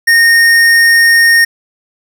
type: tone with hard clipping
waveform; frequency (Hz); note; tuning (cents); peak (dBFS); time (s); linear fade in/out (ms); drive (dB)
sine; 1845; A#6; -18; -6; 0.07-1.45; 10; 13
effects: none